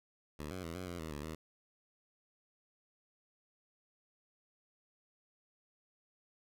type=tone with pitch steps; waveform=10% pulse; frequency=74.9 / 92.5 / 82.8 / 91.7 / 87.4 / 79.7 / 72.8 / 79.3 Hz; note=D2 / F#2 / E2 / F#2 / F2 / D#2 / D2 / D#2; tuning=+35 / 0 / +8 / -15 / +2 / +42 / -15 / +33 cents; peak=-33 dBFS; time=0.39-1.35 s; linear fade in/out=5 ms; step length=120 ms; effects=none